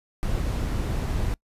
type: noise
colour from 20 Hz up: brown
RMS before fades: -26 dBFS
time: 0.23-1.34 s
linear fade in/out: 0 ms
effects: noise-tail reverb RT60 0.1 s tail -24 dB re dry + resampled to 32000 Hz